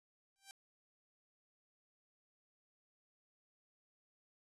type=tone with exponential growth; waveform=5% pulse; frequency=784 Hz; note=G5; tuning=in tune; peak=-37 dBFS; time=0.36-0.51 s; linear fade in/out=0 ms; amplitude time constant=32 ms; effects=resampled to 32000 Hz